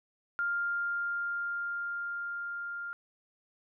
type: tone with level ramp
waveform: sine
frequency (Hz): 1400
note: F6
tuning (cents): +4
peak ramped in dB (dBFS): -28 to -36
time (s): 0.39-2.93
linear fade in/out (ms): 0
effects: none